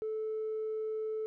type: tone with tanh clipping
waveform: triangle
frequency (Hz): 436.1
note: A4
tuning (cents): -15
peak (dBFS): -33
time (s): 0.02-1.26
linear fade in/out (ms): 0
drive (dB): 5
effects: none